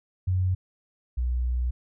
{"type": "tone pair in turn", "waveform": "sine", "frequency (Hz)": [92.3, 61.43], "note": ["F#2", "B1"], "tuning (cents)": [-4, -9], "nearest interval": "perfect fifth", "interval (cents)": 705, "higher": "first", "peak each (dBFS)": [-21, -23], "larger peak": "first", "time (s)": [[0.27, 0.55], [1.17, 1.71]], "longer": "second", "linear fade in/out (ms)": 10, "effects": []}